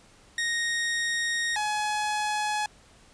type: tone pair in turn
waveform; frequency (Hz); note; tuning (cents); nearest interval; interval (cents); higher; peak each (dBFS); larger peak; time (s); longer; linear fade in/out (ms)
sawtooth; 1864.7 / 844.4; A#6 / G#5; 0 / +29; octave + major second; 1371; first; -22; neither; 0.38-1.56 / 1.56-2.66; first; 2
effects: pink hiss -56 dBFS RMS until 3.13 s + resampled to 22050 Hz